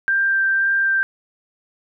sine tone with vibrato, 1578 Hz, G6, 11 cents sharp, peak -15 dBFS, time 0.08-1.03 s, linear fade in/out 0 ms, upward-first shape sine, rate 1.9 Hz, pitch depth 9 cents each way, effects none

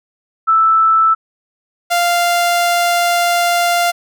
sine / sawtooth tone pair in turn, 1318.5 / 696 Hz, E6 / F5, 0 / -6 cents, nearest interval major seventh, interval 1106 cents, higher first, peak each -8 dBFS, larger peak neither, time 0.47-1.15 / 1.9-3.92 s, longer second, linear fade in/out 20 ms, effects none

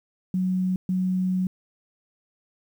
sine tone bursts at uneven times, 185 Hz, F#3, in tune, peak -21 dBFS, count 2, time 0.34-0.76 / 0.89-1.47 s, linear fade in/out 2 ms, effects 9-bit

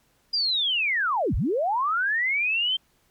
sine linear two-way sweep, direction down then up, 4900 to 31.9 to 3163 Hz, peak -21 dBFS, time 0.33-2.77 s, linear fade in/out 10 ms, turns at 1.35 s, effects pink hiss -65 dBFS RMS until 3.1 s + MP3 96 kbps

